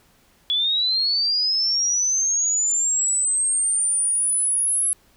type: linear sweep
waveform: sine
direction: up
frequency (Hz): 3383 to 10950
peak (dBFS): -18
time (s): 0.5-4.93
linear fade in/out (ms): 0
effects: pink hiss -58 dBFS RMS until 5.16 s